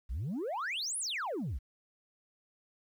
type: exponential two-way sweep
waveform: sine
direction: up then down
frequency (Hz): 50.3 to 11000 to 50.3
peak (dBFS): -31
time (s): 0.09-1.59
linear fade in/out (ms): 20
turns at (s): 0.98
effects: tanh soft clip ceiling -32 dBFS + 11-bit